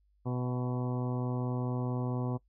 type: harmonic tone with a mistuned harmonic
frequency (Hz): 124.5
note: B2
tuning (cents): +14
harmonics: 1 / 2 / 3 / 4 / 5 / 6 / 7 / 8 / 9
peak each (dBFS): -32 / -36 / -41 / -43 / -47 / -47 / -49 / -48 / -51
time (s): 0.25-2.38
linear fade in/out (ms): 20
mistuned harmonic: 5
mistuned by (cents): +29
effects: noise-tail reverb RT60 0.1 s tail -21 dB re dry + added 50 Hz sine -66 dBFS peak until 2.48 s